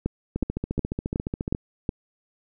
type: two click trains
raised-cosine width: 3 ms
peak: -11 / -14 dBFS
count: 6 / 18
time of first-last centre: 0.06-1.892 / 0.36-1.549 s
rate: 2.73 / 14.3 Hz
effects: none